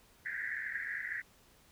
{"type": "band-pass noise", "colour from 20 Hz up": "white", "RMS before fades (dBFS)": -39, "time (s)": [0.25, 1.22], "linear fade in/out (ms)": 10, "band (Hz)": [1600, 2000], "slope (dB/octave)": 96, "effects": ["pink hiss -64 dBFS RMS until 1.71 s"]}